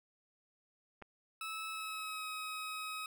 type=clicks; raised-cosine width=0.5 ms; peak=-42 / -34 dBFS; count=2; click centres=1.018 / 1.023 s
type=tone with pitch glide; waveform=20% pulse; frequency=1302 to 1268.6 Hz; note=E6 to D#6; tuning=-22 to +33 cents; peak=-35 dBFS; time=1.41-3.06 s; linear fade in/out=2 ms; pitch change=-45 cents; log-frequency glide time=1.68-2.26 s
effects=none